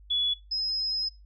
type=tone pair in turn; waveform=sine; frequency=3406 / 5103 Hz; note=G#7 / D#8; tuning=+43 / +43 cents; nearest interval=perfect fifth; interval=700 cents; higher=second; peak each=-24 / -26 dBFS; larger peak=first; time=0.1-0.34 / 0.51-1.09 s; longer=second; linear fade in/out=10 ms; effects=noise-tail reverb RT60 0.2 s tail -17 dB re dry + added 50 Hz sine -49 dBFS peak until 1.25 s